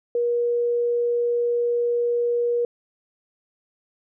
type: tone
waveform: sine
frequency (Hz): 477.5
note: A#4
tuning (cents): +42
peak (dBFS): -19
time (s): 0.15-2.65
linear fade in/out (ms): 2
effects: none